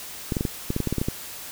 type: clicks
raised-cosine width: 3 ms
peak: -11 dBFS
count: 12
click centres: 0.322 / 0.368 / 0.409 / 0.452 / 0.704 / 0.764 / 0.803 / 0.873 / 0.926 / 0.983 / 1.015 / 1.085 s
effects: white hiss -38 dBFS RMS until 1.51 s